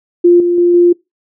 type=tone with level steps; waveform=sine; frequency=349.2 Hz; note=F4; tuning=in tune; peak=-3 / -9 / -6 / -4 dBFS; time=0.24-0.93 s; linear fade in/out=10 ms; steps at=0.4 / 0.58 / 0.74 s; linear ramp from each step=2 ms; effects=noise-tail reverb RT60 0.2 s tail -24 dB re dry